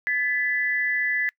sine tone pair together, 1728 / 1993.8 Hz, A6 / B6, -32 / +16 cents, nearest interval major second, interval 248 cents, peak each -24 dBFS, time 0.07-1.29 s, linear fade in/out 0 ms, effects noise-tail reverb RT60 0.1 s tail -25 dB re dry

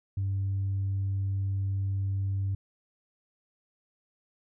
sine tone, 97.6 Hz, G2, 7 cents flat, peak -25 dBFS, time 0.17-2.55 s, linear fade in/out 5 ms, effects tanh soft clip ceiling -24 dBFS

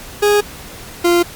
40% pulse tone pair in turn, 413.2 / 346.8 Hz, G#4 / F4, -9 / -12 cents, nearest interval minor third, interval 303 cents, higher first, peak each -9 dBFS, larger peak neither, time 0.22-0.41 / 1.04-1.23 s, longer neither, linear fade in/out 10 ms, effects pink hiss -34 dBFS RMS until 1.35 s + Opus 48 kbps

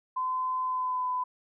sine tone with pitch glide, 1023 to 1004.3 Hz, C6 to B5, -39 to +29 cents, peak -27 dBFS, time 0.16-1.24 s, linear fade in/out 10 ms, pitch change -32 cents, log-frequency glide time 0.63-1.09 s, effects none

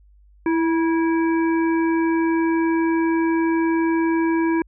harmonic tone with a mistuned harmonic, 329.6 Hz, E4, in tune, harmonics 1 / 3 / 5 / 7, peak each -17 / -27 / -31 / -34 dBFS, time 0.46-4.62 s, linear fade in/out 2 ms, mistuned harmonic 3, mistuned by -39 cents, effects added 50 Hz sine -49 dBFS peak until 4.67 s

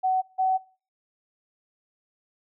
sine tone pair in turn, 750 / 754.1 Hz, F#5 / F#5, +23 / +33 cents, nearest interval unison, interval 10 cents, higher second, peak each -20 dBFS, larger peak neither, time 0.03-0.22 / 0.38-0.58 s, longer second, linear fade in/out 20 ms, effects noise-tail reverb RT60 0.4 s tail -23 dB re dry

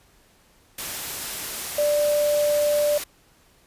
sine tone in noise, 590 Hz, D5, 8 cents sharp, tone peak -18 dBFS, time 1.78-2.98 s, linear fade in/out 5 ms, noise white, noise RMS -31 dBFS, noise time 0.78-3.04 s, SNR +10 dB, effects pink hiss -58 dBFS RMS until 3.66 s + resampled to 32000 Hz

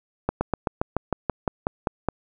slowing click train, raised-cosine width 1 ms, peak -8 dBFS, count 12, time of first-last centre 0.29-2.087 s, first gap 120 ms, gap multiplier 1.06, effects none

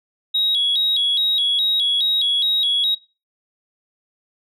sine tone with vibrato, 3568 Hz, A7, 23 cents sharp, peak -15 dBFS, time 0.34-2.95 s, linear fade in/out 10 ms, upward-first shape square, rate 2.4 Hz, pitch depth 110 cents each way, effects noise-tail reverb RT60 0.3 s tail -20 dB re dry + tanh soft clip ceiling -12 dBFS

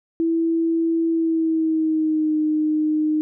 sine tone with pitch glide, 329.6 to 307.5 Hz, E4 to D#4, 0 to -20 cents, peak -17 dBFS, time 0.2-3.21 s, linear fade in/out 0 ms, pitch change -120 cents, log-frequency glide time 1.09-2.37 s, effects none

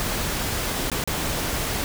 pink noise with dropouts, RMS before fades -26 dBFS, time 0-1.84 s, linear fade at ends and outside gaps 0 ms, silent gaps 0.9-0.917 / 1.039-1.075 s, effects none

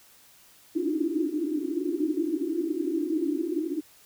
white band-pass noise, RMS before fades -28 dBFS, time 0.75-3.81 s, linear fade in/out 10 ms, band 290 to 350 Hz, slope 96 dB/octave, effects white hiss -56 dBFS RMS until 4.05 s

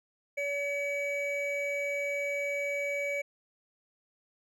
triangle tone pair together, 568.8 / 2275 Hz, C#5 / C#7, +45 / +44 cents, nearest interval 2 octaves, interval 2399 cents, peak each -31 / -31 dBFS, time 0.37-3.22 s, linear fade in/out 10 ms, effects none

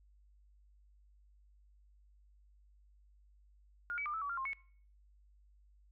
sine tone with pitch steps, 1422 / 2285 / 1199 / 1311 / 1141 / 1387 / 1062 / 2206 Hz, F6 / D7 / D6 / E6 / C#6 / F6 / C6 / C#7, +31 / -48 / +36 / -10 / +50 / -12 / +25 / -9 cents, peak -36 dBFS, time 3.9-4.532 s, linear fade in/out 0 ms, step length 79 ms, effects noise-tail reverb RT60 0.5 s tail -22 dB re dry + added 50 Hz sine -62 dBFS peak until 5.91 s

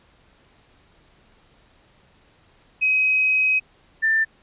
sine tone pair in turn, 2532 / 1782.1 Hz, D#7 / A6, +30 / +22 cents, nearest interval tritone, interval 608 cents, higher first, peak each -16 dBFS, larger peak neither, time 2.81-3.6 / 4.02-4.25 s, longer first, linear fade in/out 20 ms, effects pink hiss -57 dBFS RMS until 4.42 s + resampled to 8000 Hz

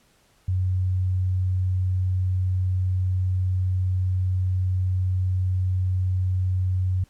sine tone, 92.5 Hz, F#2, in tune, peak -20 dBFS, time 0.48-7.04 s, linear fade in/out 5 ms, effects pink hiss -61 dBFS RMS until 7.09 s + low-pass 12000 Hz 12 dB/octave

